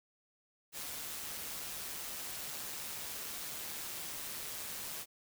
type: noise with amplitude modulation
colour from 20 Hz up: white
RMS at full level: -41 dBFS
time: 0.72-5.06 s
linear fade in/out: 50 ms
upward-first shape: sine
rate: 153 Hz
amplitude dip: 35%
effects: none